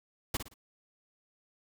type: noise with echo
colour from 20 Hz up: pink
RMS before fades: -31 dBFS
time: 0.34-0.37 s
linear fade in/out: 5 ms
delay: 57 ms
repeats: 3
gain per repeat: -9 dB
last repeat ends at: 0.541 s
effects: none